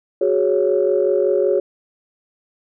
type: chord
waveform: sine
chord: F# suspended second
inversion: none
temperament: equal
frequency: 370 / 415.3 / 554.4 Hz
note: F#4 / G#4 / C#5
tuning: 0 / 0 / 0 cents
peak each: -18 dBFS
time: 0.21-1.6 s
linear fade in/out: 5 ms
effects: tanh soft clip ceiling -5 dBFS